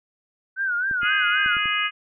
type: tone with vibrato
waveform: sine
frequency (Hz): 1500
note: F#6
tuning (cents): +23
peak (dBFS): -21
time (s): 0.56-1.59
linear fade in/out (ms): 50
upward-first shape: sine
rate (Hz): 3.8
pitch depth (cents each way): 110
type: clicks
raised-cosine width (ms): 3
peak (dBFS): -26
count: 5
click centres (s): 0.912 / 1.032 / 1.461 / 1.568 / 1.657
type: harmonic tone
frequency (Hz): 415.3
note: G#4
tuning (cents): 0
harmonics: 3 / 4 / 5 / 6 / 7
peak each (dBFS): -27 / -27 / -27 / -27 / -27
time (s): 1.01-1.91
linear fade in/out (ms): 50
effects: none